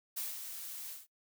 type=noise with ADSR envelope; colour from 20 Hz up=blue; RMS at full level=-37 dBFS; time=0.16-1.07 s; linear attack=16 ms; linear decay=180 ms; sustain=-7 dB; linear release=170 ms; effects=noise-tail reverb RT60 0.1 s tail -21 dB re dry